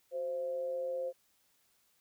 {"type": "tone with amplitude modulation", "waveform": "sine", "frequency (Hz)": 523.3, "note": "C5", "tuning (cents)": 0, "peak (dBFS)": -31, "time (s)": [0.11, 1.13], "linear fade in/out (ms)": 50, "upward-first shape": "sine", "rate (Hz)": 154, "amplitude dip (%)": 50, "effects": ["white hiss -72 dBFS RMS until 2 s"]}